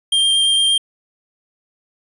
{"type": "tone with vibrato", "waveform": "square", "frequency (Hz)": 3187, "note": "G7", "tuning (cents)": 28, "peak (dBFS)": -13, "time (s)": [0.12, 0.78], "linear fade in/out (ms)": 5, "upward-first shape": "sine", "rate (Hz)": 8.7, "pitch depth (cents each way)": 9, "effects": ["resampled to 24000 Hz"]}